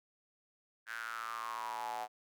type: tone with high-pass filter sweep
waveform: square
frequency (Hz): 57.1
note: A#1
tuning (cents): -35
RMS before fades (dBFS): -41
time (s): 0.86-2.08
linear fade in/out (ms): 50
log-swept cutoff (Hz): 1600 to 750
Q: 7.7
effects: none